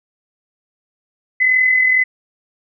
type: tone pair together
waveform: sine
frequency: 2023 / 2065 Hz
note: B6 / C7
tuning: +41 / -23 cents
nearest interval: unison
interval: 36 cents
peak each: -11 / -22 dBFS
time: 1.4-2.04 s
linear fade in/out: 10 ms
effects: none